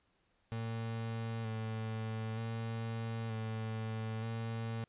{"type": "tone with vibrato", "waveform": "35% pulse", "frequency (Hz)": 112.2, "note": "A2", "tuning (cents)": 34, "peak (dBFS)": -35, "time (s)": [0.52, 4.84], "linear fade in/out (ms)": 0, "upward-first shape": "square", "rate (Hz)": 0.54, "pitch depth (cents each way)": 22, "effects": ["pink hiss -75 dBFS RMS until 4.88 s", "resampled to 8000 Hz"]}